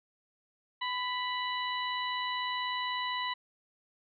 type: harmonic tone with a mistuned harmonic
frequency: 987 Hz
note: B5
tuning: 1 cent flat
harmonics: 1 / 2 / 3 / 4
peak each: -34 / -37 / -39 / -40 dBFS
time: 0.81-3.34 s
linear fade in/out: 10 ms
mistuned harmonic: 1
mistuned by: +24 cents
effects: none